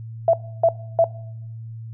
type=tone bursts; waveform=sine; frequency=665 Hz; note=E5; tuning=15 cents sharp; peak=-11 dBFS; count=3; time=0.28-1.042 s; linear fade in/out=2 ms; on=54 ms; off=300 ms; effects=noise-tail reverb RT60 0.8 s tail -21 dB re dry + added 113 Hz sine -32 dBFS peak until 1.93 s